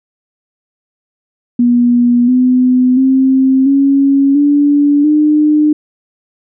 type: tone with pitch steps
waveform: sine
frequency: 241.7 / 252.7 / 264.2 / 276.2 / 288.8 / 301.9 Hz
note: B3 / B3 / C4 / C#4 / D4 / D4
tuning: -37 / +40 / +17 / -6 / -29 / +48 cents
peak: -6 dBFS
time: 1.59-5.73 s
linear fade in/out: 5 ms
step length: 690 ms
effects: none